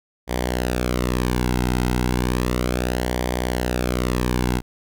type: tone with flanger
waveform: sawtooth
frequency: 61.74 Hz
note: B1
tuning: in tune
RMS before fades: -22 dBFS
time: 0.27-4.62 s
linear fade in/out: 50 ms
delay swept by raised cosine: 0.74 to 1.74 ms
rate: 0.33 Hz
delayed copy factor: -0.65
effects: none